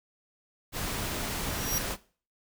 pink noise, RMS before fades -33 dBFS, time 0.72-1.97 s, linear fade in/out 50 ms
20% pulse tone with exponential growth, 5700 Hz, F8, 34 cents sharp, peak -20 dBFS, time 1.37-1.78 s, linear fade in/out 0 ms, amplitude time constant 87 ms
effects noise-tail reverb RT60 0.4 s tail -18 dB re dry

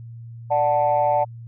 sine chord, D major, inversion none, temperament equal, 587.3 / 740 / 880 Hz, D5 / F#5 / A5, 0 / 0 / 0 cents, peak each -20 dBFS, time 0.5-1.25 s, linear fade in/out 20 ms, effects tanh soft clip ceiling -9 dBFS + added 116 Hz sine -35 dBFS peak until 1.47 s

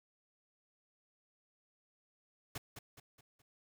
pink noise with echo, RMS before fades -42 dBFS, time 2.55-2.58 s, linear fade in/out 5 ms, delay 210 ms, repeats 4, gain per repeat -7 dB, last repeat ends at 3.42 s, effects none

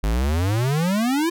square exponential sweep, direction up, 49.27 to 349.2 Hz, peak -19 dBFS, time 0.03-1.3 s, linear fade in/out 10 ms, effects none

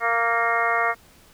harmonic tone with a mistuned harmonic, 231.9 Hz, A#3, 9 cents flat, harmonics 2 / 3 / 4 / 5 / 6 / 7 / 8 / 9, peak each -30 / -25 / -31 / -25 / -26 / -37 / -26 / -28 dBFS, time 0-0.95 s, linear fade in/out 50 ms, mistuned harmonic 9, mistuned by +43 cents, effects pink hiss -53 dBFS RMS until 1.33 s

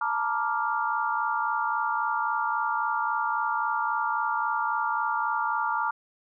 sine chord, Bb major seventh, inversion third, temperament equal with one note detuned, 880 / 943.7 / 1174.7 / 1396.9 Hz, A5 / Bb5 / D6 / F6, 0 / +21 / 0 / 0 cents, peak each -30 dBFS, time 0.01-5.91 s, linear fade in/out 5 ms, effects none

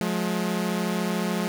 sawtooth tone pair together, 178.61 / 212.4 Hz, F3 / G#3, +39 / +39 cents, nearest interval minor third, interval 300 cents, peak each -23 dBFS, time 0.01-1.48 s, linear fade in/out 0 ms, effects none

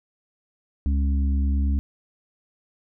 harmonic tone, 69.3 Hz, C#2, in tune, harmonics 1 / 3 / 4, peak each -19 / -31 / -34 dBFS, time 0.86-1.79 s, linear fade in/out 0 ms, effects none

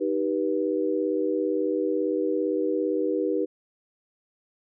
sine chord, Eb augmented, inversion none, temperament just, 311.1 / 388.9 / 486.1 Hz, Eb4 / G4 / B4, 0 / -14 / -28 cents, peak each -27 dBFS, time 0-3.46 s, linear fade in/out 20 ms, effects none

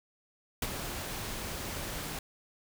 pink noise with ADSR envelope, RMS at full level -30 dBFS, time 0.62-2.19 s, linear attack 4 ms, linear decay 38 ms, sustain -8 dB, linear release 3 ms, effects none

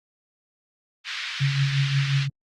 pink band-pass noise, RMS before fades -32 dBFS, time 1.04-2.28 s, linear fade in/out 50 ms, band 1600 to 4500 Hz, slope 24 dB/octave
sine tone with tremolo, 138.59 Hz, C#3, in tune, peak -17 dBFS, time 1.4-2.3 s, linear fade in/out 20 ms, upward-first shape triangle, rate 5.6 Hz, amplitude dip 65%
effects Opus 32 kbps

